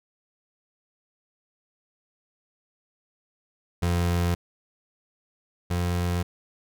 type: tone pair in turn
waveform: 30% pulse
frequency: 87.1 / 88.01 Hz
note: F2 / F2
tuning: -4 / +14 cents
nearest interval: unison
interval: 18 cents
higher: second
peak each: -19 / -21 dBFS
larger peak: first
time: 3.82-4.35 / 5.7-6.23 s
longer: neither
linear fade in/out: 10 ms
effects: none